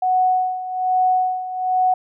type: tone with tremolo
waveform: sine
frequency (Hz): 740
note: F#5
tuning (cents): 0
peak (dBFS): -13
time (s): 0.02-1.94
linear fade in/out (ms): 5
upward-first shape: sine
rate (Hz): 1.2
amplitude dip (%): 75
effects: none